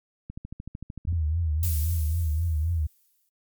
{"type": "click train", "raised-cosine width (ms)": 5, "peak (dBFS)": -24, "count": 12, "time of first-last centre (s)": [0.3, 1.127], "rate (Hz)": 13.3}
{"type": "tone with vibrato", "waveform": "sine", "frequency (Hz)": 80.4, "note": "E2", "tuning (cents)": -43, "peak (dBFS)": -22, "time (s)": [1.07, 2.87], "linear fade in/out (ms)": 10, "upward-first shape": "triangle", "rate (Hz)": 3.8, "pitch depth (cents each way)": 140}
{"type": "noise with exponential decay", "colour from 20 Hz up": "violet", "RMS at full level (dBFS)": -30, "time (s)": [1.63, 3.29], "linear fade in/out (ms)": 0, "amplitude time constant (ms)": 360}
{"effects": ["MP3 96 kbps"]}